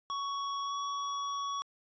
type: tone with pitch glide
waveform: square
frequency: 1117 to 1124.8 Hz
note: C#6 to C#6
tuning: +13 to +25 cents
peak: -34 dBFS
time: 0.1-1.62 s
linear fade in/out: 0 ms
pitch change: +12 cents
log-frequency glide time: 0.64-0.73 s
effects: resampled to 16000 Hz